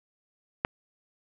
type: click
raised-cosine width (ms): 0.5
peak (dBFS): -9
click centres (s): 0.649
effects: none